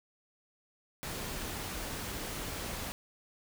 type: noise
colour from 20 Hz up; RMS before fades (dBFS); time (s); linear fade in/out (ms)
pink; -39; 1.03-2.92; 0
effects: none